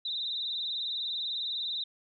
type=tone with vibrato; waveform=sine; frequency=3788 Hz; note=A#7; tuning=27 cents sharp; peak=-31 dBFS; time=0.05-1.84 s; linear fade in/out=5 ms; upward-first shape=sine; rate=20 Hz; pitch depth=96 cents each way; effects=none